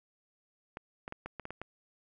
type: clicks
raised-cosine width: 0.5 ms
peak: -25 dBFS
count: 8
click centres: 0.771 / 1.079 / 1.124 / 1.26 / 1.397 / 1.454 / 1.506 / 1.616 s
effects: none